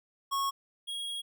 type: tone pair in turn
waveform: square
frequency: 1100 / 3296 Hz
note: C#6 / G#7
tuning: -14 / -14 cents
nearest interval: octave + perfect fifth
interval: 1900 cents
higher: second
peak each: -29 / -35 dBFS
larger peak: first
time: 0.31-0.51 / 0.87-1.22 s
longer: second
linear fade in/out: 20 ms
effects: none